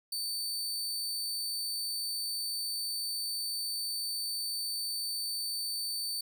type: tone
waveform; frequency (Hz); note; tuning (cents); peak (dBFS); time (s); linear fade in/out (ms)
sawtooth; 4554; C#8; +46; -30; 0.12-6.21; 5
effects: none